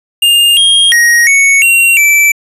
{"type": "tone with pitch steps", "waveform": "square", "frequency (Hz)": [2813, 3241, 1882, 2218, 2747, 2323], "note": ["F7", "G#7", "A#6", "C#7", "F7", "D7"], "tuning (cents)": [12, -43, 16, 0, -29, -20], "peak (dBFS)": -5, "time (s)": [0.22, 2.32], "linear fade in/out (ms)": 5, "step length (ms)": 350, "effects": ["resampled to 32000 Hz", "7-bit"]}